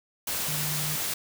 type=tone in noise; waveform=sine; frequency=150.8 Hz; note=D3; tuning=46 cents sharp; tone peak=-33 dBFS; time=0.48-0.96 s; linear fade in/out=5 ms; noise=white; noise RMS=-30 dBFS; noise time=0.27-1.14 s; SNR=-6 dB; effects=none